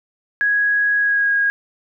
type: tone with pitch glide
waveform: sine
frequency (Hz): 1661.2 to 1638.3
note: G#6 to G#6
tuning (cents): 0 to -24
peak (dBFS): -14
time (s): 0.41-1.5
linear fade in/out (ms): 0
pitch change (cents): -24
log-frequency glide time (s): 0.97-1.33
effects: none